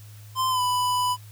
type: tone with pitch glide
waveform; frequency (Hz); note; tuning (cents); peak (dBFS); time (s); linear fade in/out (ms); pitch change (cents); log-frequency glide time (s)
square; 1037 to 993.6; C6 to B5; -16 to +10; -22; 0.35-1.17; 50; -74; 0.49-0.61
effects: added 105 Hz sine -42 dBFS peak until 1.31 s + white hiss -53 dBFS RMS until 1.31 s